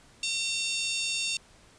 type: harmonic tone with a mistuned harmonic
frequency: 908 Hz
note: A#5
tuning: 46 cents flat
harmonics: 3 / 4 / 5 / 6 / 7 / 8 / 9 / 10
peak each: -32 / -34 / -36 / -38 / -39 / -40 / -41 / -42 dBFS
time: 0.23-1.37 s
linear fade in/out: 2 ms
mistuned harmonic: 7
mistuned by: +87 cents
effects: pink hiss -57 dBFS RMS until 1.78 s + resampled to 22050 Hz